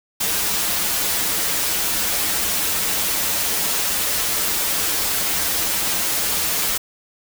white noise with comb filter, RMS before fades -21 dBFS, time 0.2-6.78 s, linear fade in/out 10 ms, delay 7.9 ms, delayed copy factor -0.7, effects none

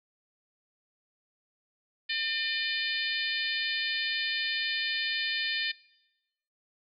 harmonic tone, 602 Hz, D5, 43 cents sharp, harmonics 3 / 4 / 5 / 6 / 7 / 8, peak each -34 / -35 / -36 / -36 / -36 / -40 dBFS, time 2.09-5.72 s, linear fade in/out 10 ms, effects noise-tail reverb RT60 1.0 s tail -22 dB re dry

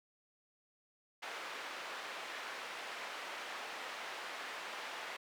white band-pass noise, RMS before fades -45 dBFS, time 1.22-5.17 s, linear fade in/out 10 ms, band 500 to 2300 Hz, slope 12 dB/octave, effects none

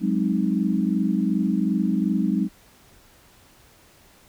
sine chord, Ab dominant seventh, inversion third, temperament equal, 185 / 207.7 / 261.6 / 311.1 Hz, Gb3 / Ab3 / C4 / Eb4, 0 / 0 / 0 / 0 cents, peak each -24 / -23 / -27 / -27 dBFS, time 0-2.49 s, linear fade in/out 50 ms, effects pink hiss -54 dBFS RMS until 4.28 s

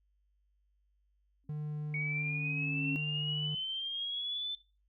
sine tone with exponential growth, 274.1 Hz, C#4, 19 cents flat, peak -32 dBFS, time 1.44-2.96 s, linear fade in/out 0 ms, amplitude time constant 330 ms
triangle tone, 150.3 Hz, D3, 40 cents sharp, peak -33 dBFS, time 1.49-3.55 s, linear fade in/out 5 ms
sine linear sweep, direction up, 2227 to 3536 Hz, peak -34 dBFS, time 1.94-4.55 s, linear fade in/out 2 ms
effects noise-tail reverb RT60 0.3 s tail -18 dB re dry + added 50 Hz sine -70 dBFS peak until 4.88 s

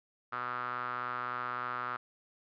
sawtooth tone with band-pass filter, 123.47 Hz, B2, in tune, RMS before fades -37 dBFS, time 0.32-1.97 s, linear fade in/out 10 ms, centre 1300 Hz, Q 6.4, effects resampled to 11025 Hz

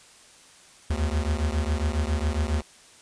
square beating tone pair, 73 / 80.3 Hz, D2 / E2, -10 / -45 cents, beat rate 7.3 Hz, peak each -26 / -28 dBFS, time 0.9-2.62 s, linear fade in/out 5 ms, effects white hiss -52 dBFS RMS until 3.01 s + resampled to 22050 Hz

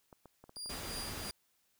clicks, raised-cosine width 1 ms, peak -39 dBFS, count 8, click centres 0.128 / 0.257 / 0.44 / 0.494 / 0.568 / 0.66 / 0.736 / 0.852 s
30% pulse tone with tremolo, 4809 Hz, D8, 40 cents sharp, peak -37 dBFS, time 0.56-1.31 s, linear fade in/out 0 ms, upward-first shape triangle, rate 2.9 Hz, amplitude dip 85%
pink noise, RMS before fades -43 dBFS, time 0.69-1.31 s, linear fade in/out 10 ms
effects white hiss -75 dBFS RMS until 1.79 s

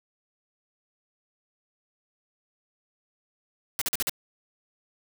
white noise bursts, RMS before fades -27 dBFS, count 5, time 3.79-4.095 s, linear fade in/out 0 ms, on 25 ms, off 45 ms, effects none

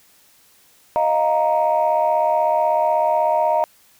sine chord, Eb suspended second, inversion none, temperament equal, 622.3 / 698.5 / 932.3 Hz, Eb5 / F5 / Bb5, 0 / 0 / 0 cents, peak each -18 / -20 / -18 dBFS, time 0.96-3.64 s, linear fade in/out 0 ms, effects tanh soft clip ceiling -8 dBFS + white hiss -54 dBFS RMS until 3.99 s

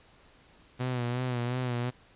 sawtooth tone with vibrato, 123.8 Hz, B2, 5 cents sharp, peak -25 dBFS, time 0.79-1.91 s, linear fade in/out 20 ms, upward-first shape sine, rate 2.8 Hz, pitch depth 55 cents each way, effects pink hiss -59 dBFS RMS until 2.15 s + resampled to 8000 Hz

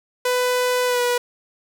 sawtooth tone with pitch glide, 498.4 to 487.9 Hz, B4 to B4, +16 to -21 cents, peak -14 dBFS, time 0.25-1.18 s, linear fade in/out 5 ms, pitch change -37 cents, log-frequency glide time 0.86-1.01 s, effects none

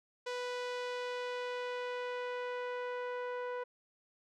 sawtooth tone with low-pass filter sweep, 493.9 Hz, B4, in tune, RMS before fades -39 dBFS, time 0.26-3.64 s, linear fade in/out 10 ms, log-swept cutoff 5400 to 1500 Hz, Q 0.91, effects none

